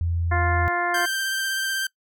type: tone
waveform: sine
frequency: 84.8 Hz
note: E2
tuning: 50 cents sharp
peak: -21 dBFS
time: 0.01-0.68 s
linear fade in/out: 0 ms
type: harmonic tone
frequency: 350 Hz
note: F4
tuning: 4 cents sharp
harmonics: 1 / 2 / 3 / 4 / 5 / 6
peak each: -31 / -26 / -28 / -30 / -27 / -33 dBFS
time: 0.31-1.06 s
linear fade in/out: 10 ms
type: tone with vibrato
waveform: sawtooth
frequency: 1568 Hz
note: G6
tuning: in tune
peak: -20 dBFS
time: 0.94-1.87 s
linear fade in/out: 5 ms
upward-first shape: sine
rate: 16 Hz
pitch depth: 16 cents each way
effects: noise-tail reverb RT60 0.1 s tail -23 dB re dry